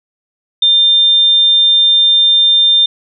sine tone, 3600 Hz, A7, 39 cents sharp, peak -6 dBFS, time 0.62-2.86 s, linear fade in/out 5 ms, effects none

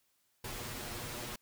pink noise with comb filter, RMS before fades -42 dBFS, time 0.44-1.36 s, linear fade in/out 5 ms, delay 8.3 ms, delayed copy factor +0.7, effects white hiss -75 dBFS RMS until 1.41 s

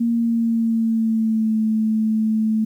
sine tone with pitch glide, 233.1 to 218.7 Hz, A#3 to A3, 0 to -10 cents, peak -16 dBFS, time 0-2.65 s, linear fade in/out 10 ms, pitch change -110 cents, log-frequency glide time 0.11-1.58 s, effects 9-bit

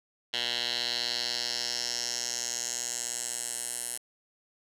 10% pulse tone with band-pass filter sweep, 120.5 Hz, B2, 42 cents flat, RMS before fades -33 dBFS, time 0.33-3.98 s, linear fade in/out 10 ms, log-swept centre 3500 to 9600 Hz, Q 3.7, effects none

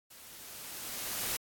white noise with level ramp, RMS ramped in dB -53 to -33 dBFS, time 0.1-1.37 s, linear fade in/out 10 ms, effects AAC 64 kbps

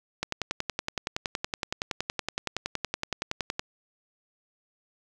click train, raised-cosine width 0.2 ms, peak -11 dBFS, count 37, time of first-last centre 0.23-3.594 s, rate 10.7 Hz, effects none

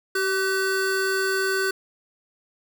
square tone pair together, 385.1 / 1509.6 Hz, G4 / F#6, -31 / +34 cents, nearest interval 2 octaves, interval 2365 cents, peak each -25 dBFS, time 0.15-1.71 s, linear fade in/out 5 ms, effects none

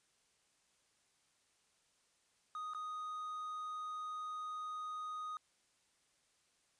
triangle tone with dropouts, 1244.5 Hz, D#6, in tune, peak -39 dBFS, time 2.55-5.37 s, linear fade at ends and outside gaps 1 ms, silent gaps 2.736-2.747 s, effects white hiss -75 dBFS RMS until 6.79 s + resampled to 22050 Hz

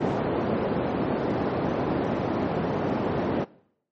white band-pass noise, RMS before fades -26 dBFS, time 0-3.45 s, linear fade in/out 20 ms, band 130 to 490 Hz, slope 12 dB/octave, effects noise-tail reverb RT60 0.7 s tail -21 dB re dry + MP3 32 kbps

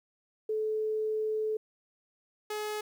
sine / sawtooth tone pair in turn, 433.3 / 423.6 Hz, A4 / G#4, -27 / +34 cents, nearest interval unison, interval 39 cents, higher first, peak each -28 / -29 dBFS, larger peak first, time 0.49-1.57 / 2.5-2.81 s, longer first, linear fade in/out 5 ms, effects 11-bit

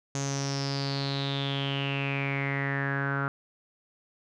sawtooth tone with low-pass filter sweep, 138.59 Hz, C#3, in tune, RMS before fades -30 dBFS, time 0.15-3.28 s, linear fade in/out 0 ms, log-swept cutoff 6600 to 1400 Hz, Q 8.7, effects none

